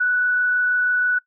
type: tone with frequency modulation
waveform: sine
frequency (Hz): 1480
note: F#6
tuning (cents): 0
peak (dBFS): -16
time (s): 0-1.19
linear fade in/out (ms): 10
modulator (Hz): 26.2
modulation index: 0.4
effects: noise-tail reverb RT60 0.1 s tail -21 dB re dry